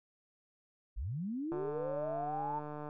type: linear sweep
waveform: sine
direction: up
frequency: 38.97 to 911 Hz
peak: -35 dBFS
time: 0.96-2.6 s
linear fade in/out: 20 ms
type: click train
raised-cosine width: 1 ms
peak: -30 dBFS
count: 205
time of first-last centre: 1.52-2.889 s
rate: 149 Hz
effects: none